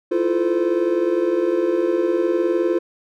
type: chord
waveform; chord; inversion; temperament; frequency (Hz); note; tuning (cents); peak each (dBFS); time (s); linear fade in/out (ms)
triangle; F major seventh; third; equal with one note detuned; 329.6 / 349.2 / 440 / 513.7; E4 / F4 / A4 / C5; 0 / 0 / 0 / -32; -23 / -17 / -23 / -22; 0.11-2.79; 10
effects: none